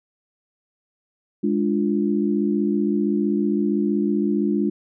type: chord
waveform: sine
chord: D diminished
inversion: second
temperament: equal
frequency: 207.7 / 293.7 / 349.2 Hz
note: Ab3 / D4 / F4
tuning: 0 / 0 / 0 cents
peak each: -21 / -23 / -24 dBFS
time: 1.43-4.7 s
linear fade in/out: 10 ms
effects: none